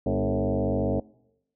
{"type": "tone with frequency modulation", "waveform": "sine", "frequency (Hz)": 164.81, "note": "E3", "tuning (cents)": 0, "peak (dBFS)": -22, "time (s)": [0.06, 1], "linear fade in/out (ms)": 5, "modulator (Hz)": 95.2, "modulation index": 5.1, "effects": ["noise-tail reverb RT60 0.9 s tail -24 dB re dry"]}